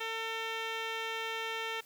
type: tone with low-pass filter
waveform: 10% pulse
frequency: 450 Hz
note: A4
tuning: 39 cents sharp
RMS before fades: -37 dBFS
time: 0-1.81 s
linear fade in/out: 10 ms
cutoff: 3900 Hz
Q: 2.2
effects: white hiss -59 dBFS RMS until 1.85 s + high-pass 60 Hz 12 dB/octave